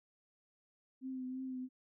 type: tone with vibrato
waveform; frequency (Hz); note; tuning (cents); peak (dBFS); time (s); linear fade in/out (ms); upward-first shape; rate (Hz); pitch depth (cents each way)
sine; 258.5; C4; -21; -39; 1.01-1.69; 50; triangle; 3; 33
effects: none